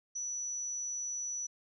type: tone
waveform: sine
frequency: 5920 Hz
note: F#8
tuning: in tune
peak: -35 dBFS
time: 0.15-1.47 s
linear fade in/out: 10 ms
effects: none